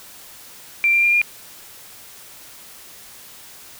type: tone with pitch steps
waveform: sine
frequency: 2360 / 2378 / 2396 / 2414 Hz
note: D7 / D7 / D7 / D7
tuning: +8 / +21 / +34 / +47 cents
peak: -13 dBFS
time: 0.84-1.216 s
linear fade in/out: 0 ms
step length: 94 ms
effects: white hiss -42 dBFS RMS until 3.79 s